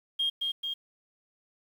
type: tone with echo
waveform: sine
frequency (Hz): 3230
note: G#7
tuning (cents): -49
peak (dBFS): -24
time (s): 0.19-0.3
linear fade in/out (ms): 10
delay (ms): 220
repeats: 2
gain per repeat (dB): -3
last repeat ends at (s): 0.74
effects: tanh soft clip ceiling -21 dBFS + 9-bit